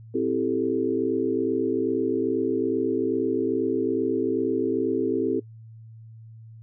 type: chord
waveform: sine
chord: A minor seventh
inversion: first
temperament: equal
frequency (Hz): 261.6 / 329.6 / 392 / 440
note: C4 / E4 / G4 / A4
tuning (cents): 0 / 0 / 0 / 0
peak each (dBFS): -27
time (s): 0.14-5.4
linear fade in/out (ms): 10
effects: noise-tail reverb RT60 0.1 s tail -20 dB re dry + added 112 Hz sine -42 dBFS peak until 6.62 s